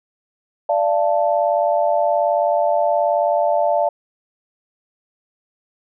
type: chord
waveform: sine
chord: D minor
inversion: none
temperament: equal with one note detuned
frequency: 587.3 / 686.1 / 880 Hz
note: D5 / F5 / A5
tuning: 0 / -31 / 0 cents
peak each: -18 / -18 / -22 dBFS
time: 0.69-3.89 s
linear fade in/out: 5 ms
effects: none